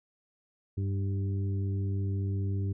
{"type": "harmonic tone with a mistuned harmonic", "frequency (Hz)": 98, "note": "G2", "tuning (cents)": 0, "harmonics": [1, 2, 3, 4], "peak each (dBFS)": [-28, -40, -42, -44], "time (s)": [0.77, 2.73], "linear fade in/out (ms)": 10, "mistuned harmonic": 3, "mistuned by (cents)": 20, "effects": []}